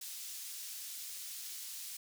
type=high-pass noise; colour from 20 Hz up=pink; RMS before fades=-45 dBFS; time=0.01-1.97 s; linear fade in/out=5 ms; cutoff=4800 Hz; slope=12 dB/octave; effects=none